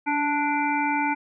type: harmonic tone with a mistuned harmonic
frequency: 293.7 Hz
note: D4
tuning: in tune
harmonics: 1 / 3 / 5 / 7 / 8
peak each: -27 / -24 / -31 / -33 / -30 dBFS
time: 0.06-1.15 s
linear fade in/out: 20 ms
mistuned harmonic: 1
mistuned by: -27 cents
effects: none